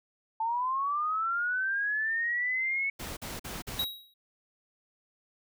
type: linear sweep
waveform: sine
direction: up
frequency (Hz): 880 to 2217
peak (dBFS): -27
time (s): 0.4-2.9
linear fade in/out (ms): 5
type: noise bursts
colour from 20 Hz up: pink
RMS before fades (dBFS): -39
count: 4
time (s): 2.99-3.848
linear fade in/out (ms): 10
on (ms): 180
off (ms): 46
type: tone with exponential decay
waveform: square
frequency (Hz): 3832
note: A#7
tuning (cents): +47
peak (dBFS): -26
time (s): 3.79-4.14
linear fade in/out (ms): 5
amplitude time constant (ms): 75
effects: none